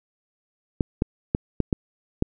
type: clicks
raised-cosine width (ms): 3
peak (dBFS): -7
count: 6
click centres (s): 0.808 / 1.021 / 1.349 / 1.603 / 1.728 / 2.224
effects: none